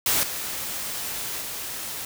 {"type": "noise with level steps", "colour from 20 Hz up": "white", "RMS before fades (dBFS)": [-22, -31, -33], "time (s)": [0.06, 2.05], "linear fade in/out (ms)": 2, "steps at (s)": [0.23, 1.41], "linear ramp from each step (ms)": 2, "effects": []}